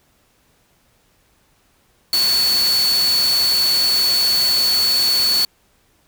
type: tone in noise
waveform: sine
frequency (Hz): 4435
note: C#8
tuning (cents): 0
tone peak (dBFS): -14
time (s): 2.13-5.45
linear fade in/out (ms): 2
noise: white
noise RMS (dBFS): -24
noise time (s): 2.13-5.45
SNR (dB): +7
effects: pink hiss -59 dBFS RMS until 6.07 s